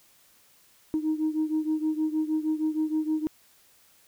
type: beating tone pair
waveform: sine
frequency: 309.7 / 316.1 Hz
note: D#4 / D#4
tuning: -8 / +27 cents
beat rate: 6.4 Hz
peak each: -25 / -28 dBFS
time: 0.94-3.27 s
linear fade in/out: 0 ms
effects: tanh soft clip ceiling -19 dBFS + white hiss -60 dBFS RMS until 4.07 s